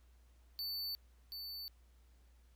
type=tone with echo; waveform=square; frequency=4500 Hz; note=C#8; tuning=25 cents sharp; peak=-39 dBFS; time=0.59-0.95 s; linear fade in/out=0 ms; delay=730 ms; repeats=1; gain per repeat=-5 dB; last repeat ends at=1.68 s; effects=added 60 Hz sine -62 dBFS peak until 2.55 s + pink hiss -75 dBFS RMS until 2.55 s